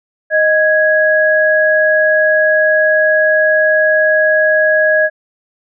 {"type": "tone pair together", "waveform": "sine", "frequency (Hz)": [622.3, 1661.3], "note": ["D#5", "G#6"], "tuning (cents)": [0, 0], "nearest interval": "octave + perfect fourth", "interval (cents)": 1700, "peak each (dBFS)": -11, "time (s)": [0.3, 5.1], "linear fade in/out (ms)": 50, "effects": []}